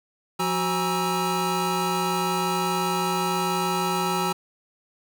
square tone cluster, 176.3 / 371.2 / 823 / 948 / 1315 Hz, F3 / F#4 / G#5 / A#5 / E6, +17 / +6 / -16 / +29 / -5 cents, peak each -30 dBFS, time 0.39-4.33 s, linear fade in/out 10 ms, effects none

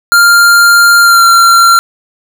square tone with pitch glide, 1396.9 to 1372.1 Hz, F6 to F6, 0 to -31 cents, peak -3 dBFS, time 0.12-1.79 s, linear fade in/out 0 ms, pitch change -31 cents, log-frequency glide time 1.01-1.24 s, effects none

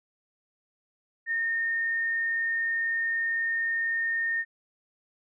sine tone, 1831 Hz, A#6, 32 cents flat, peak -25 dBFS, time 1.26-4.45 s, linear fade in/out 50 ms, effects none

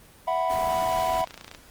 triangle chord, E suspended second, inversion none, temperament just, 659.3 / 741.7 / 988.9 Hz, E5 / F#5 / B5, 0 / +4 / +2 cents, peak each -25 dBFS, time 0.27-1.25 s, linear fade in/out 10 ms
pink noise, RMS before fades -37 dBFS, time 0.49-1.23 s, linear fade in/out 20 ms
click train, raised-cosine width 0.2 ms, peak -22 dBFS, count 19, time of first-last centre 0.93-1.549 s, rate 29.1 Hz
effects pink hiss -52 dBFS RMS until 1.7 s + Opus 24 kbps

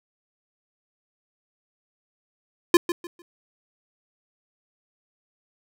square tone with echo, 346.5 Hz, F4, 14 cents flat, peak -11 dBFS, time 2.74-2.77 s, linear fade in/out 2 ms, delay 150 ms, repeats 3, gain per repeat -12 dB, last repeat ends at 3.22 s, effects none

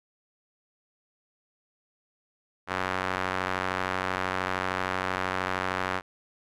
sawtooth tone with band-pass filter, 93 Hz, F#2, 9 cents sharp, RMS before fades -30 dBFS, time 2.67-6.02 s, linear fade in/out 50 ms, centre 1400 Hz, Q 1.2, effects none

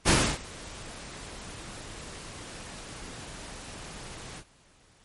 pink noise with ADSR envelope, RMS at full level -19 dBFS, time 0.05-4.44 s, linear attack 32 ms, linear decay 300 ms, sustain -23 dB, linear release 58 ms, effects pink hiss -60 dBFS RMS until 5.04 s + MP3 48 kbps

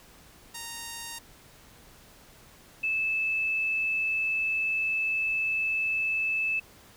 5% pulse / sine tone pair in turn, 928 / 2620 Hz, A#5 / E7, -8 / -11 cents, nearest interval octave + tritone, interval 1797 cents, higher second, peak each -25 dBFS, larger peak neither, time 0.54-1.19 / 2.83-6.6 s, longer second, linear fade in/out 10 ms, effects pink hiss -54 dBFS RMS until 6.96 s

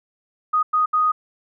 sine tone bursts at uneven times, 1244.5 Hz, D#6, in tune, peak -15 dBFS, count 3, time 0.53-0.63 / 0.73-0.86 / 0.93-1.12 s, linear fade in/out 10 ms, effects none

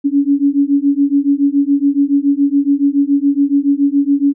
sine beating tone pair, 278.5 / 285.6 Hz, C#4 / D4, +8 / -48 cents, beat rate 7.1 Hz, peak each -13 dBFS, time 0.04-4.34 s, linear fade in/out 20 ms, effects none

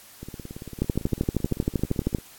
two click trains, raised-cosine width 3 ms, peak -23 / -9 dBFS, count 36 / 18, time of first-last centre 0.23-2.185 / 0.82-2.148 s, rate 17.9 / 12.8 Hz, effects white hiss -49 dBFS RMS until 2.38 s + AAC 64 kbps

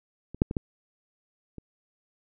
clicks, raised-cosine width 3 ms, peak -26 / -6 / -18 / -14 / -27 dBFS, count 5, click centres 0.346 / 0.419 / 0.511 / 0.568 / 1.583 s, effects none

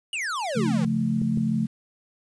square exponential sweep, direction down, 2977 to 146.83 Hz, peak -27 dBFS, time 0.13-0.85 s, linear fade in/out 2 ms
sine chord, Db augmented, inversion none, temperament equal, 138.59 / 174.61 / 220 Hz, Db3 / F3 / A3, 0 / 0 / 0 cents, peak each -28 / -28 / -23 dBFS, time 0.55-1.67 s, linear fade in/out 20 ms
clicks, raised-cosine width 3 ms, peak -22 dBFS, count 2, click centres 1.218 / 1.374 s
effects resampled to 22050 Hz + 9-bit

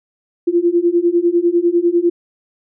sine beating tone pair, 340.2 / 350.2 Hz, F4 / F4, -45 / +5 cents, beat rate 10 Hz, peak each -15 / -14 dBFS, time 0.47-2.1 s, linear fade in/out 10 ms, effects none

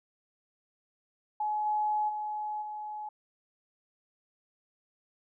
sine tone with level steps, 847 Hz, G#5, 34 cents sharp, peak -28 / -26 / -32 / -36 dBFS, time 1.4-3.09 s, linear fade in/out 5 ms, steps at 1.65 / 2.08 / 2.61 s, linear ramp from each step 20 ms, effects none

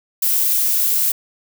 violet noise, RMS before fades -17 dBFS, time 0.22-1.12 s, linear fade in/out 5 ms, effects none

